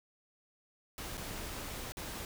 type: noise with dropouts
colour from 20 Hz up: pink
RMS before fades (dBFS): -42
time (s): 0.98-2.25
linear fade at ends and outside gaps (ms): 1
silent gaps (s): 1.172-1.177 / 1.921-1.97
effects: none

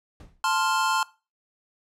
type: noise with exponential decay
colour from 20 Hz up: brown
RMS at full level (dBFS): -36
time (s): 0.2-0.43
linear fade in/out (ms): 2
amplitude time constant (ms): 49
type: chord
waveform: square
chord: F major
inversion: first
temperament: equal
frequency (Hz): 880 / 1046.5 / 1396.9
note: A5 / C6 / F6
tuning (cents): 0 / 0 / 0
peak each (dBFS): -27 / -26 / -28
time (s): 0.44-1.03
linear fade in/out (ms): 2
effects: noise-tail reverb RT60 0.3 s tail -20 dB re dry + low-pass 10000 Hz 12 dB/octave

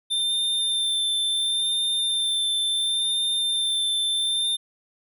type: tone with vibrato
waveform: square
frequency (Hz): 3578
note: A7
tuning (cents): +28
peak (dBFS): -22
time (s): 0.1-4.57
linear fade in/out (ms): 20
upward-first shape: sine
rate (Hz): 0.71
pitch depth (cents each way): 16
effects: none

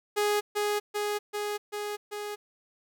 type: tone with echo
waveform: sawtooth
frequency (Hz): 415.3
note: G#4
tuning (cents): 0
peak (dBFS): -20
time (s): 0.16-0.41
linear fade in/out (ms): 20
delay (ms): 390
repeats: 5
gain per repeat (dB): -2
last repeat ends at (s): 2.36
effects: none

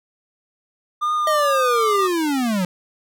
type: tone with vibrato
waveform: triangle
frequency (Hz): 1202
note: D6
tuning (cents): +40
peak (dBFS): -16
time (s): 1.01-2.08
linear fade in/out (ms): 20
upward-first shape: triangle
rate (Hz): 2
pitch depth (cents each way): 37
type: linear sweep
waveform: square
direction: down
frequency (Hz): 632 to 174.5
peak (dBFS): -19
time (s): 1.27-2.65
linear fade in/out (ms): 2
effects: none

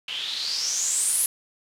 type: noise with low-pass filter sweep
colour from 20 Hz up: blue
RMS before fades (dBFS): -26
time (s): 0.08-1.26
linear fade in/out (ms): 2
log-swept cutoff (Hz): 2900 to 11000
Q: 6.5
effects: none

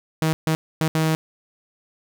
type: tone bursts at uneven times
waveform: sawtooth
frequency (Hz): 158.7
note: D#3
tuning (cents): +35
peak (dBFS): -14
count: 4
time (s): 0.22-0.33 / 0.47-0.55 / 0.81-0.88 / 0.95-1.15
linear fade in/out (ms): 0
effects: none

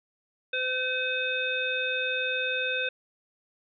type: harmonic tone with a mistuned harmonic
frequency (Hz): 511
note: C5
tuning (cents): -41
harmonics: 1 / 3 / 5 / 7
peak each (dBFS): -33 / -31 / -30 / -34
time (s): 0.53-2.89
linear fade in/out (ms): 5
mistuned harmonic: 7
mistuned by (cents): +24
effects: none

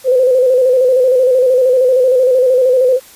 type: tone with vibrato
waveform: sine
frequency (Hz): 510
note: C5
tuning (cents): -44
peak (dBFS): -7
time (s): 0.04-3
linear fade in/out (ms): 50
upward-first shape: square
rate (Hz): 13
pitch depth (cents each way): 48
effects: white hiss -40 dBFS RMS until 3.15 s + resampled to 32000 Hz

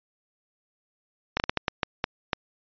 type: slowing click train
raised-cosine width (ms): 0.3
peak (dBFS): -7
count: 9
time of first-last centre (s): 1.37-2.332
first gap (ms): 29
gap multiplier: 1.39
effects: resampled to 11025 Hz

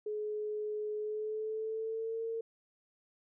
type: tone with pitch glide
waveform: sine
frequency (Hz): 423.6 to 454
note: G#4 to A#4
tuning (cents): +34 to -46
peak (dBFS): -34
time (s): 0.06-2.41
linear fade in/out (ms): 5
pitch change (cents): +120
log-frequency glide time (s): 0.98-2.24
effects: none

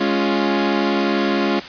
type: chord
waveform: sawtooth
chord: Db major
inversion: second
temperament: equal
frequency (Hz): 207.7 / 277.2 / 349.2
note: Ab3 / Db4 / F4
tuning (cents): 0 / 0 / 0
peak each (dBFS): -17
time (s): 0-1.6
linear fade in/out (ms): 10
effects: white hiss -33 dBFS RMS until 1.68 s + resampled to 11025 Hz

